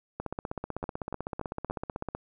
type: two click trains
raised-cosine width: 1 ms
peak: -19 / -20 dBFS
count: 32 / 4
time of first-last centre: 0.2-2.15 / 0.84-1.7 s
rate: 15.9 / 3.49 Hz
effects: none